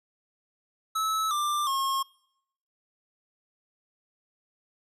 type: tone with pitch steps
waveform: square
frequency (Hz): 1300 / 1185.2 / 1080.6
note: E6 / D6 / C#6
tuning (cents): -24 / +15 / -44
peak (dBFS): -26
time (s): 0.95-2.03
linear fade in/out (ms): 10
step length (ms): 360
effects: noise-tail reverb RT60 0.8 s tail -25 dB re dry + resampled to 32000 Hz